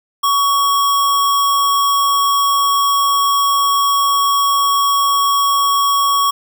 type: tone with sample-and-hold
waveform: sine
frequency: 1124 Hz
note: C#6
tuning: 24 cents sharp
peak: -11 dBFS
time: 0.23-6.31 s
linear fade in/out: 10 ms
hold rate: 4410 Hz
effects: none